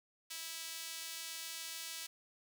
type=tone with high-pass filter; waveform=sawtooth; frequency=327 Hz; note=E4; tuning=14 cents flat; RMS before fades=-45 dBFS; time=0.3-2.07 s; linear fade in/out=10 ms; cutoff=3500 Hz; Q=0.72; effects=none